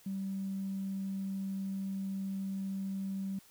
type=tone with tanh clipping; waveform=triangle; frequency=193.8 Hz; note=G3; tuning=20 cents flat; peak=-34 dBFS; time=0.06-3.39 s; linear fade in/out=5 ms; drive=4 dB; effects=white hiss -61 dBFS RMS until 3.5 s

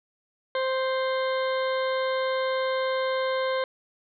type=harmonic tone; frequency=523.3 Hz; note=C5; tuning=in tune; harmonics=1 / 2 / 3 / 4 / 6 / 7 / 8; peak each=-25 / -31 / -35 / -37 / -41 / -42 / -43 dBFS; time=0.55-3.64 s; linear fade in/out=2 ms; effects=none

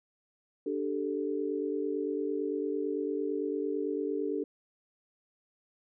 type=chord; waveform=sine; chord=D suspended fourth; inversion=none; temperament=just; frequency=293.7 / 391.6 / 440.5 Hz; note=D4 / G4 / A4; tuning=0 / -2 / +2 cents; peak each=-34 dBFS; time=0.66-4.44 s; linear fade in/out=5 ms; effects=none

